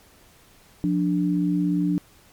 sine tone pair together, 176.72 / 293.7 Hz, F3 / D4, +21 / 0 cents, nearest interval major sixth, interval 879 cents, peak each -22 dBFS, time 0.84-1.98 s, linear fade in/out 0 ms, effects pink hiss -54 dBFS RMS until 2.32 s + MP3 96 kbps

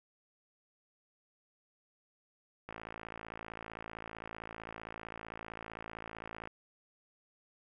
click train, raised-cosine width 0.5 ms, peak -28 dBFS, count 211, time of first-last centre 2.69-6.474 s, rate 55.5 Hz, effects none

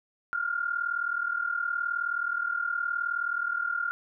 sine tone pair together, 1392 / 1431.1 Hz, F6 / F6, -6 / +42 cents, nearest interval unison, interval 48 cents, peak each -29 / -31 dBFS, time 0.33-3.91 s, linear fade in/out 0 ms, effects none

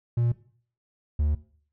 triangle tone pair in turn, 118.8 / 74.84 Hz, A#2 / D2, +33 / +33 cents, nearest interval minor sixth, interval 800 cents, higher first, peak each -19 dBFS, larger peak neither, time 0.17-0.32 / 1.19-1.35 s, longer second, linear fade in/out 5 ms, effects noise-tail reverb RT60 0.5 s tail -17 dB re dry

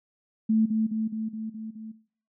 sine tone with echo, 220 Hz, A3, in tune, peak -19 dBFS, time 0.49-0.66 s, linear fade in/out 10 ms, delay 210 ms, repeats 6, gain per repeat -3 dB, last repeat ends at 1.92 s, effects noise-tail reverb RT60 0.5 s tail -18 dB re dry

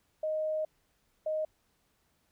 sine tone bursts at uneven times, 622.3 Hz, D#5, in tune, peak -29 dBFS, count 2, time 0.23-0.65 / 1.26-1.45 s, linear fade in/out 5 ms, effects pink hiss -73 dBFS RMS until 2.31 s

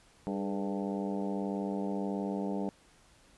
harmonic tone with a mistuned harmonic, 98.5 Hz, G2, 9 cents sharp, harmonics 2 / 3 / 4 / 5 / 6 / 7 / 8 / 9, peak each -34 / -38 / -40 / -42 / -44 / -45 / -46 / -47 dBFS, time 0.27-2.69 s, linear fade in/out 0 ms, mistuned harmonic 4, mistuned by +72 cents, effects pink hiss -62 dBFS RMS until 3.37 s + resampled to 24000 Hz

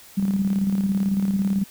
sine tone with tremolo, 195.9 Hz, G3, 1 cent flat, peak -17 dBFS, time 0.17-1.64 s, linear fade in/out 10 ms, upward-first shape square, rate 18 Hz, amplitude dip 45%, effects white hiss -47 dBFS RMS until 1.7 s

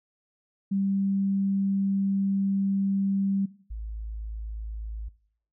sine tone pair in turn, 196 / 54.12 Hz, G3 / A1, 0 / -28 cents, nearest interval octave + minor seventh, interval 2228 cents, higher first, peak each -23 / -32 dBFS, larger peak first, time 0.71-3.46 / 3.7-5.09 s, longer first, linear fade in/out 10 ms, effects noise-tail reverb RT60 0.6 s tail -20 dB re dry

